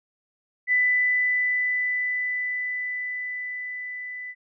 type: tone with level ramp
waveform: sine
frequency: 1993 Hz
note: B6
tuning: 15 cents sharp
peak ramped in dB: -17 to -33 dBFS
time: 0.67-4.35 s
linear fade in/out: 50 ms
effects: none